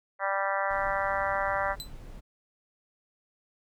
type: harmonic tone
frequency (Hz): 196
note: G3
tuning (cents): 0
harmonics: 3 / 4 / 5 / 6 / 7 / 8 / 9 / 10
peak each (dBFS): -32 / -33 / -34 / -35 / -35 / -36 / -37 / -37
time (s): 0.19-1.76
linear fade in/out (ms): 50
type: noise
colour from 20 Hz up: brown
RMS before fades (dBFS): -44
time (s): 0.69-2.21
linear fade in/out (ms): 20
type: tone with exponential decay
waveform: sawtooth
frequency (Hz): 4022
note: B7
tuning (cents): +31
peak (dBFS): -30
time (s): 1.8-1.92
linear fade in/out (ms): 0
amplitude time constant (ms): 25
effects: none